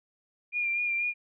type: tone with vibrato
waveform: sine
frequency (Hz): 2402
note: D7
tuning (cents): +38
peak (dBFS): -26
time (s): 0.52-1.14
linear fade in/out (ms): 50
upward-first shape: sine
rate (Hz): 4.1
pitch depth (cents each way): 29
effects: none